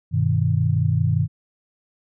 sine chord, G augmented, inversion none, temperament equal, 98 / 123.47 / 155.56 Hz, G2 / B2 / D#3, 0 / 0 / 0 cents, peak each -21 dBFS, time 0.11-1.28 s, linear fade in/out 50 ms, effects none

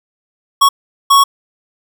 square tone bursts at uneven times, 1108.7 Hz, C#6, in tune, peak -6 dBFS, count 2, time 0.61-0.69 / 1.1-1.24 s, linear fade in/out 10 ms, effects none

